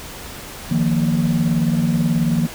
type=chord; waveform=sine; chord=Eb suspended second; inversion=none; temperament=equal with one note detuned; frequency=156.1 / 174.61 / 233.1 Hz; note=Eb3 / F3 / Bb3; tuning=+6 / 0 / 0 cents; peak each=-18 dBFS; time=0.71-2.47 s; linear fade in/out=5 ms; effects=tanh soft clip ceiling -10 dBFS + pink hiss -34 dBFS RMS until 2.54 s